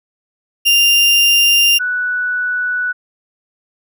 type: tone pair in turn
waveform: 35% pulse / sine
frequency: 2794 / 1480.1 Hz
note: F7 / F#6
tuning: 0 / 0 cents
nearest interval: major seventh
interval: 1100 cents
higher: first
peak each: -7 / -15 dBFS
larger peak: first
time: 0.65-1.79 / 1.79-2.93 s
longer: neither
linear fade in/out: 20 ms
effects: none